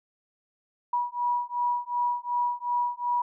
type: beating tone pair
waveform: sine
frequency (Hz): 968 / 970.7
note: B5 / B5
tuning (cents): -35 / -30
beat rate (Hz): 2.7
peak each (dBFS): -28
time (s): 0.93-3.22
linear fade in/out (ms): 5
effects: none